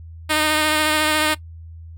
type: tone with vibrato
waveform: 5% pulse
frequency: 307.5 Hz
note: D#4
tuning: 20 cents flat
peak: -5 dBFS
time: 0.29-1.35 s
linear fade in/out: 20 ms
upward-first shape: sine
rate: 14 Hz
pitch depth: 18 cents each way
effects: noise-tail reverb RT60 0.1 s tail -19 dB re dry + added 82 Hz sine -35 dBFS peak until 1.97 s